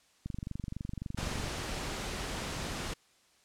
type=click train; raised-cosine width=5 ms; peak=-25 dBFS; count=29; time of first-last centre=0.26-1.441 s; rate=23.7 Hz
type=noise; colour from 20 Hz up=pink; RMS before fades=-37 dBFS; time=1.17-2.94 s; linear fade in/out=10 ms
effects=white hiss -66 dBFS RMS until 3.44 s + low-pass 8000 Hz 12 dB/octave